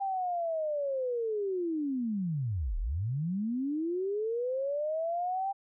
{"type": "linear two-way sweep", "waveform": "sine", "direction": "down then up", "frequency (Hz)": [794, 33.46, 794], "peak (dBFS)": -29, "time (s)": [0, 5.53], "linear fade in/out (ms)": 20, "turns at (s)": 2.78, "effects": []}